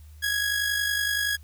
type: tone with amplitude modulation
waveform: sawtooth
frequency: 1661.2 Hz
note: G#6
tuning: in tune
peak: -18 dBFS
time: 0.22-1.37 s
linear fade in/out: 20 ms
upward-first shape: sine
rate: 50.7 Hz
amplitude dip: 50%
effects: added 76 Hz sine -44 dBFS peak until 1.43 s + white hiss -61 dBFS RMS until 1.43 s